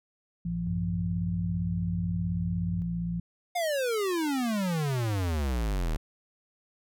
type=harmonic tone; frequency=57.2 Hz; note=A#1; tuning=32 cents flat; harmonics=1 / 2 / 3; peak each=-38 / -40 / -29 dBFS; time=0.45-3.2 s; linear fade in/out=5 ms
type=tone with pitch glide; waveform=sine; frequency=96.9 to 95.51 Hz; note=G2 to G2; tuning=-20 to -45 cents; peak=-31 dBFS; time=0.67-2.82 s; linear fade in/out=0 ms; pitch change=-25 cents; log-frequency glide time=0.84-2.22 s
type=exponential sweep; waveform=square; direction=down; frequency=725 to 36.71 Hz; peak=-27 dBFS; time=3.55-5.97 s; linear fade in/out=10 ms
effects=none